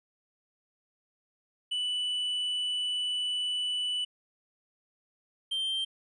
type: tone pair in turn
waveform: triangle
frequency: 2973 / 3151 Hz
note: F#7 / G7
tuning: +8 / +8 cents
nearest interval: minor second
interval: 100 cents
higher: second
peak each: -27 / -27 dBFS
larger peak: neither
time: 1.71-4.05 / 5.51-5.85 s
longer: first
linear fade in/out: 10 ms
effects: resampled to 24000 Hz